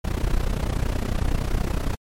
brown noise with amplitude modulation, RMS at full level -19 dBFS, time 0.04-1.96 s, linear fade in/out 10 ms, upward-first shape sine, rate 30.7 Hz, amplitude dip 85%, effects MP3 64 kbps

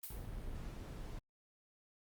blue noise with exponential decay, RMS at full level -44 dBFS, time 0.03-0.38 s, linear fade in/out 5 ms, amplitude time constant 75 ms
brown noise, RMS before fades -45 dBFS, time 0.1-1.19 s, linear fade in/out 5 ms
effects Opus 32 kbps

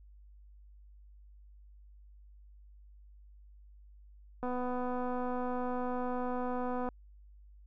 click train, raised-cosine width 1 ms, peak -24 dBFS, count 613, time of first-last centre 4.43-6.888 s, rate 249 Hz, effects added 50 Hz sine -53 dBFS peak until 7.66 s

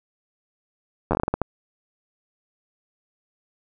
slowing click train, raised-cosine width 1 ms, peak -7 dBFS, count 10, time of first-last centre 1.11-1.417 s, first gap 10 ms, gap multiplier 1.29, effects none

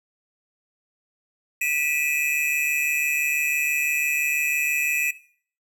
square tone cluster, 1966 / 2431 / 2577 Hz, B6 / D#7 / E7, -8 / -41 / -40 cents, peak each -32 / -27 / -25 dBFS, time 1.61-5.11 s, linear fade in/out 5 ms, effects noise-tail reverb RT60 0.5 s tail -17 dB re dry

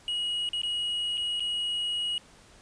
triangle tone with dropouts, 2900 Hz, F#7, 35 cents flat, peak -26 dBFS, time 0.08-2.18 s, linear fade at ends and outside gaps 1 ms, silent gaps 0.49-0.532 / 0.617-0.633 / 1.173-1.177 / 1.397-1.404 s, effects pink hiss -55 dBFS RMS until 2.61 s + resampled to 22050 Hz

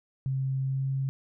sine tone with pitch glide, 133.5 to 134.9 Hz, C3 to C#3, +35 to -47 cents, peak -26 dBFS, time 0.26-1.09 s, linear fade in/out 0 ms, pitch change +18 cents, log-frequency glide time 0.61-0.89 s, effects none

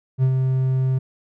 triangle tone with ADSR envelope, 130.81 Hz, C3, in tune, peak -11 dBFS, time 0.18-0.99 s, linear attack 49 ms, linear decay 77 ms, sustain -4 dB, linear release 13 ms, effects none

